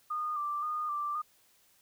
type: tone with vibrato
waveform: sine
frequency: 1200 Hz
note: D6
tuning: 37 cents sharp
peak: -31 dBFS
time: 0.1-1.22 s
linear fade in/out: 10 ms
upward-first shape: square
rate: 1.9 Hz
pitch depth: 35 cents each way
effects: white hiss -66 dBFS RMS until 1.81 s